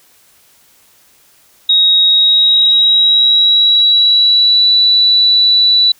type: tone with pitch glide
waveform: sine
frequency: 3780 to 3954 Hz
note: A#7 to B7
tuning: +23 to +1 cents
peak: -6 dBFS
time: 1.69-5.92 s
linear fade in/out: 5 ms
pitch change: +78 cents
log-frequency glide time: 2.06-4.69 s
effects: white hiss -49 dBFS RMS until 5.99 s